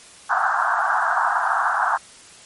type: band-pass noise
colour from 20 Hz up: white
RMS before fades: -20 dBFS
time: 0.29-1.98 s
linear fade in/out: 20 ms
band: 690 to 1600 Hz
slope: 96 dB/octave
effects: white hiss -45 dBFS RMS until 2.45 s + MP3 48 kbps